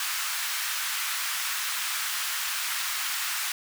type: high-pass noise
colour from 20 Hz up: pink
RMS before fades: -30 dBFS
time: 0-3.52 s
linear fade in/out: 2 ms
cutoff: 1200 Hz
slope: 24 dB/octave
effects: none